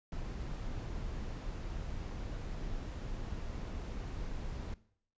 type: noise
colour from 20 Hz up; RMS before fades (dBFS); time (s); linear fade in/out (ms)
brown; -40; 0.12-4.74; 2
effects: noise-tail reverb RT60 0.6 s tail -19 dB re dry + resampled to 16000 Hz